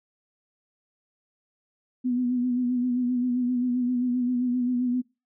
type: tone with vibrato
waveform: sine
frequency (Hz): 247.7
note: B3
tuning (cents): +5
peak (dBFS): -22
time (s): 2.04-5.02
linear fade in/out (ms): 20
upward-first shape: sine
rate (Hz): 7.6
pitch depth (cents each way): 39
effects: noise-tail reverb RT60 0.3 s tail -24 dB re dry